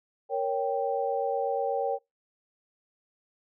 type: chord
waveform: sine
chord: G diminished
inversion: first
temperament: equal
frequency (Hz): 466.2 / 554.4 / 784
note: Bb4 / Db5 / G5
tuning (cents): 0 / 0 / 0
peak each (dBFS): -30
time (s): 0.29-1.99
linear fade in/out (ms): 50
effects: noise-tail reverb RT60 0.2 s tail -25 dB re dry